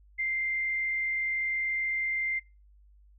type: tone with frequency modulation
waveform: sine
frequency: 2093 Hz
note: C7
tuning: in tune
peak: -27 dBFS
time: 0.18-2.4 s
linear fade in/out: 20 ms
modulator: 46.1 Hz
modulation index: 0.37
effects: noise-tail reverb RT60 0.3 s tail -26 dB re dry + added 50 Hz sine -55 dBFS peak until 3.18 s